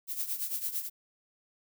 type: noise with tremolo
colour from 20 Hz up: violet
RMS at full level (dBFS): -31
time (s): 0.07-0.9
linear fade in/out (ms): 50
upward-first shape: triangle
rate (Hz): 8.9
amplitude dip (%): 80
effects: none